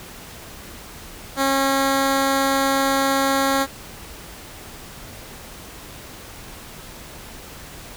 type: tone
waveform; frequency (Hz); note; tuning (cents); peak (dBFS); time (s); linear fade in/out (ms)
10% pulse; 272; C#4; -33; -9; 1.36-3.67; 50
effects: pink hiss -39 dBFS RMS until 7.96 s